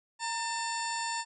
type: harmonic tone with a mistuned harmonic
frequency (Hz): 895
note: A5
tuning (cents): +29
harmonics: 1 / 2 / 3 / 4 / 5 / 6 / 8 / 9 / 10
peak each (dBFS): -34 / -39 / -43 / -47 / -41 / -45 / -40 / -48 / -50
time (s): 0.19-1.25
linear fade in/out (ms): 50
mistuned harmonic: 1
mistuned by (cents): +62
effects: none